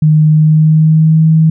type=tone with pitch glide; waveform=sine; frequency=154.2 to 159.36 Hz; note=D#3 to D#3; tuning=-15 to +42 cents; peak=-4 dBFS; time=0.02-1.5 s; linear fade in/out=5 ms; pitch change=+57 cents; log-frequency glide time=0.29-1.26 s; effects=none